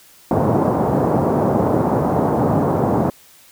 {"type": "band-pass noise", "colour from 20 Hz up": "pink", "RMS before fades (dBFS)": -17, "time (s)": [0.31, 3.1], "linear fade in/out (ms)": 2, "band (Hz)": [110, 940], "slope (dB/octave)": 24, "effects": ["white hiss -48 dBFS RMS until 3.51 s"]}